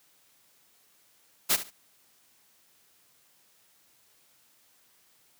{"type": "noise with echo", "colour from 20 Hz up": "white", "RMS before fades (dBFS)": -23, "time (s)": [1.49, 1.57], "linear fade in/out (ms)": 20, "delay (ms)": 70, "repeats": 2, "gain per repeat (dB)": -13, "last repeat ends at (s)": 1.71, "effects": ["white hiss -64 dBFS RMS until 5.39 s", "high-pass 80 Hz 12 dB/octave"]}